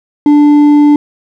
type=tone with hard clipping; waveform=sine; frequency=293.7 Hz; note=D4; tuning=in tune; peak=-4 dBFS; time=0.26-0.96 s; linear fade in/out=2 ms; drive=4 dB; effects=none